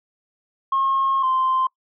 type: tone pair in turn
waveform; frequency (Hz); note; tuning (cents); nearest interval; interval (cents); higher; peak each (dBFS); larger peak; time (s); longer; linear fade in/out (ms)
sine; 1079 / 1042.8; C#6 / C6; -47 / -6; minor second; 59; first; -16; neither; 0.72-1.23 / 1.23-1.67; first; 5
effects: noise-tail reverb RT60 0.1 s tail -25 dB re dry + tanh soft clip ceiling -13 dBFS